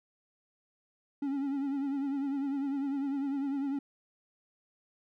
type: tone with vibrato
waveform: triangle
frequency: 277.2 Hz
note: C#4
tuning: in tune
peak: -28 dBFS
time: 1.22-3.79 s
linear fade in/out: 5 ms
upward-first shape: triangle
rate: 10 Hz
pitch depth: 73 cents each way
effects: none